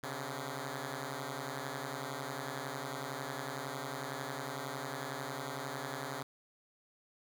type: beating tone pair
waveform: 5% pulse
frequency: 130.81 / 141.81 Hz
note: C3 / C#3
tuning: 0 / +40 cents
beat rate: 11 Hz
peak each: -30 dBFS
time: 0.03-6.23 s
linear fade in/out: 5 ms
effects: none